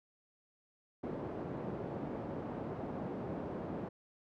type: band-pass noise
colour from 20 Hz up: pink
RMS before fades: -41 dBFS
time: 1.03-3.89 s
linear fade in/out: 10 ms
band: 150 to 640 Hz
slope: 12 dB/octave
effects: none